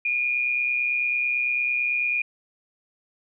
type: tone with amplitude modulation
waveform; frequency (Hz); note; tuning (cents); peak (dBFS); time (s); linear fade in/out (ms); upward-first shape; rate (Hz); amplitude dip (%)
sine; 2432; D#7; -40; -19; 0.05-2.22; 5; sine; 129; 50
effects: none